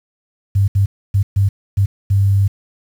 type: tone bursts at uneven times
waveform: sine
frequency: 98.8 Hz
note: G2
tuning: 14 cents sharp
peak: -10 dBFS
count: 6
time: 0.55-0.68 / 0.75-0.86 / 1.14-1.23 / 1.36-1.49 / 1.77-1.86 / 2.1-2.48 s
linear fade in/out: 10 ms
effects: 7-bit